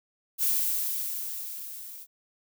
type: noise with level ramp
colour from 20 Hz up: violet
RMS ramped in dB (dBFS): -24 to -44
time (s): 0.38-2.07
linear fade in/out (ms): 50
effects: none